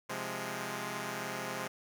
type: chord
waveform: 5% pulse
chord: F minor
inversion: second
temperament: equal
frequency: 130.81 / 174.61 / 207.7 Hz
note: C3 / F3 / Ab3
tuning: 0 / 0 / 0 cents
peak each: -30 / -31 / -28 dBFS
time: 0.09-1.68 s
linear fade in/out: 10 ms
effects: none